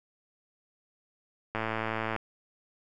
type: click train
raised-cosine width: 0.5 ms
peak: -16 dBFS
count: 69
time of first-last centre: 1.55-2.163 s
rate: 111 Hz
effects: none